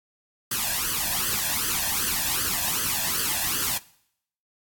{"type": "noise with flanger", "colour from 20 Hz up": "white", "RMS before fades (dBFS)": -26, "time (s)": [0.51, 3.78], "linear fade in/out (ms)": 5, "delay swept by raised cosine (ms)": [0.64, 1.19], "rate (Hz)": 2.6, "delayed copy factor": 0.8, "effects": ["noise-tail reverb RT60 0.7 s tail -21 dB re dry", "AAC 64 kbps"]}